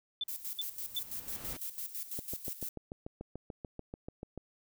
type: tone bursts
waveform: sine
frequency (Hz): 3520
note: A7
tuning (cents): 0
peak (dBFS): -32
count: 3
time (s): 0.21-0.991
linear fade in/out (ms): 2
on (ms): 27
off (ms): 350
type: noise with exponential growth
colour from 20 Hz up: pink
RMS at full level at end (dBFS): -44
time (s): 0.23-1.57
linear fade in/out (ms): 5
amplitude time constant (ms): 290
type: noise with tremolo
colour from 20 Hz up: violet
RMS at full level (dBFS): -39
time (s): 0.28-2.69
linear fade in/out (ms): 5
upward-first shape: square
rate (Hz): 6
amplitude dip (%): 70
type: click train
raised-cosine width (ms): 2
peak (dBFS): -28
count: 16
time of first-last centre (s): 2.19-4.377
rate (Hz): 6.86
effects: none